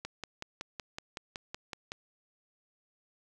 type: click train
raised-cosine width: 0.2 ms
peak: -21 dBFS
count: 11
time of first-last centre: 0.05-1.919 s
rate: 5.35 Hz
effects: 10-bit